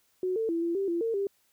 sine tone with pitch steps, 368.6 / 447.3 / 334 / 339 / 391.9 / 340.4 / 455.4 / 396.9 Hz, F#4 / A4 / E4 / E4 / G4 / F4 / A#4 / G4, -7 / +28 / +23 / +49 / 0 / -44 / -40 / +22 cents, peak -26 dBFS, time 0.23-1.27 s, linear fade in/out 2 ms, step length 130 ms, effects white hiss -69 dBFS RMS until 1.52 s

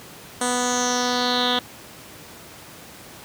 10% pulse tone with low-pass filter sweep, 246.9 Hz, B3, in tune, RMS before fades -22 dBFS, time 0.41-1.59 s, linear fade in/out 2 ms, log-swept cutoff 8600 to 3400 Hz, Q 5.2, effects pink hiss -42 dBFS RMS until 3.24 s + high-pass 100 Hz 12 dB/octave

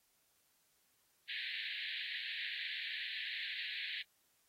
pink band-pass noise, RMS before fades -43 dBFS, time 1.28-4.03 s, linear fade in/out 20 ms, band 1700 to 4200 Hz, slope 96 dB/octave, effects white hiss -75 dBFS RMS until 4.48 s + AAC 48 kbps

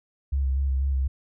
sine tone with vibrato, 67.5 Hz, C#2, 45 cents flat, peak -21 dBFS, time 0.32-1.08 s, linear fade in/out 10 ms, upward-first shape square, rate 4.1 Hz, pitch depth 30 cents each way, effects none

